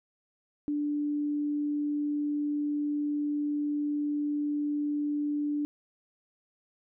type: tone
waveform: sine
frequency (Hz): 293.7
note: D4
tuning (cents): 0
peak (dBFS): -27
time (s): 0.68-5.65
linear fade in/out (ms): 0
effects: none